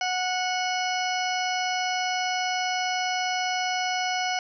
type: harmonic tone with a mistuned harmonic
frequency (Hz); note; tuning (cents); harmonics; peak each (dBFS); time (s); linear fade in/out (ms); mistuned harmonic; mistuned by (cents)
735; F#5; -12; 1 / 2 / 3 / 4 / 6 / 7 / 8; -27 / -33 / -32 / -34 / -39 / -35 / -38; 0.01-4.39; 2; 6; -18
effects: none

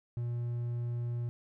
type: tone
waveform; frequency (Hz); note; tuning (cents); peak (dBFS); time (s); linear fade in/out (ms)
triangle; 119.6; A#2; +45; -30; 0.17-1.29; 0
effects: none

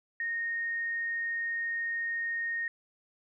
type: tone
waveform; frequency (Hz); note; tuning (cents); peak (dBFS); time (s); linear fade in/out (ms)
sine; 1853; A#6; -11; -30; 0.2-2.68; 2
effects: none

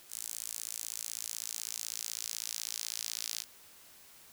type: tone with high-pass filter sweep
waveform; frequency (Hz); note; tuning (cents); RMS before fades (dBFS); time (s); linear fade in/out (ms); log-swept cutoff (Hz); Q
sawtooth; 56; A1; +31; -40; 0.09-3.45; 50; 7900 to 5000; 1.5
effects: white hiss -57 dBFS RMS until 4.32 s

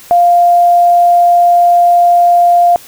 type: tone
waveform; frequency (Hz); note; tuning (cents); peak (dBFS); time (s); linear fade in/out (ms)
sine; 698.5; F5; 0; -4; 0.11-2.76; 0
effects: white hiss -36 dBFS RMS until 2.87 s

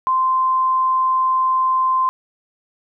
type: tone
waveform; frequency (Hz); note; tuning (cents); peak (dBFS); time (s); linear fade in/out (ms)
sine; 1040; C6; -11; -14; 0.07-2.09; 0
effects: none

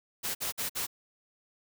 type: noise bursts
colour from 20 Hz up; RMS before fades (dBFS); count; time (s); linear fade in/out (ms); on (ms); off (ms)
white; -33; 4; 0.23-0.869; 20; 120; 53
effects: none

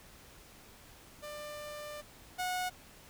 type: tone pair in turn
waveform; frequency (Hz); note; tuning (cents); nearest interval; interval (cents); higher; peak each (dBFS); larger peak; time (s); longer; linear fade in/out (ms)
sawtooth; 595 / 730.3; D5 / F#5; +22 / -23; major third; 355; second; -38 / -29; second; 1.22-2.02 / 2.38-2.7; first; 20
effects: pink hiss -56 dBFS RMS until 3.09 s

